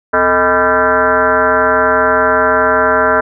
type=tone with frequency modulation; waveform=sine; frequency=997 Hz; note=B5; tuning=16 cents sharp; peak=-8 dBFS; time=0.13-3.21 s; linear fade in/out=10 ms; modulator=185 Hz; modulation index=3.4; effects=none